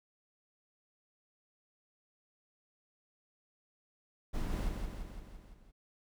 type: noise with echo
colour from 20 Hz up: brown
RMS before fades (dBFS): -35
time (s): 4.33-4.7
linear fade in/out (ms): 20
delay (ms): 170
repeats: 6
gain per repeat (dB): -4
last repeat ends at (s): 5.72
effects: none